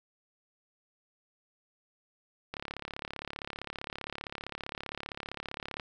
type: click train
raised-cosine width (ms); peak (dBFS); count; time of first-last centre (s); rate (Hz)
0.3; -21; 116; 2.54-5.798; 35.3
effects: none